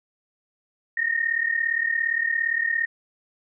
sine tone pair together, 1829.6 / 1867 Hz, A#6 / A#6, -33 / +2 cents, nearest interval unison, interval 35 cents, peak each -24 dBFS, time 0.97-2.86 s, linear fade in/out 5 ms, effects none

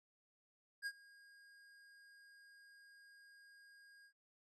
square tone with ADSR envelope, 1627 Hz, G#6, 36 cents flat, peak -39 dBFS, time 0.82-4.13 s, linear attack 43 ms, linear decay 55 ms, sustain -23 dB, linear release 78 ms, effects low-pass 9000 Hz 12 dB/octave

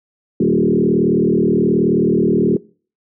sine tone with frequency modulation, 290 Hz, D4, 22 cents flat, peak -11 dBFS, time 0.4-2.57 s, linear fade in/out 5 ms, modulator 38.8 Hz, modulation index 3.2, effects noise-tail reverb RT60 0.4 s tail -22 dB re dry

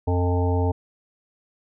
harmonic tone, 89.1 Hz, F2, 35 cents sharp, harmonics 1 / 3 / 5 / 7 / 9 / 10, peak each -20 / -28 / -27 / -33 / -32 / -33 dBFS, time 0.07-0.72 s, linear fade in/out 10 ms, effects none

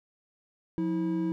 triangle tone pair together, 177.84 / 324.1 Hz, F3 / E4, +32 / -29 cents, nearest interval minor seventh, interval 1039 cents, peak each -29 / -26 dBFS, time 0.78-1.32 s, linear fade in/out 0 ms, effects none

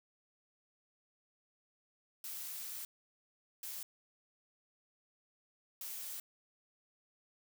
blue noise bursts at uneven times, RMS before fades -44 dBFS, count 3, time 2.24-2.85 / 3.63-3.83 / 5.81-6.2 s, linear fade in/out 2 ms, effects none

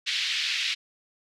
white band-pass noise, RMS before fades -28 dBFS, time 0.06-0.75 s, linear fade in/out 20 ms, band 2100 to 4200 Hz, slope 24 dB/octave, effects none

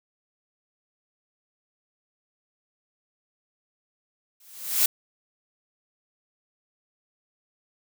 blue noise with exponential growth, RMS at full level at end -17 dBFS, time 4.4-4.86 s, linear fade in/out 5 ms, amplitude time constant 99 ms, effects none

